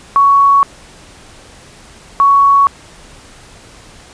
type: tone pair in turn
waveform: sine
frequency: 1116 / 1116 Hz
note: C#6 / C#6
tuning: +11 / +11 cents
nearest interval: unison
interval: 0 cents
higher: neither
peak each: -5 dBFS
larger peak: neither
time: 0.16-0.63 / 2.2-2.67 s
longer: neither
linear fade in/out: 0 ms
effects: pink hiss -39 dBFS RMS until 4.13 s + resampled to 22050 Hz